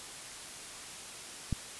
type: click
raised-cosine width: 5 ms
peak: -18 dBFS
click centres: 1.527 s
effects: white hiss -45 dBFS RMS until 1.79 s + resampled to 24000 Hz